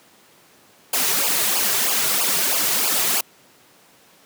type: noise with flanger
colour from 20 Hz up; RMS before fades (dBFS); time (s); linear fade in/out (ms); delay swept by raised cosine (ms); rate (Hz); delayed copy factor
white; -20; 0.93-3.21; 5; 0.51 to 3.91; 3.1; -0.95
effects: pink hiss -52 dBFS RMS until 4.25 s + high-pass 200 Hz 12 dB/octave